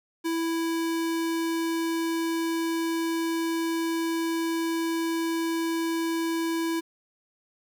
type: tone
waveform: square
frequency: 330 Hz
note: E4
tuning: 2 cents sharp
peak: -26 dBFS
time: 0.24-6.81 s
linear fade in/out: 20 ms
effects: 10-bit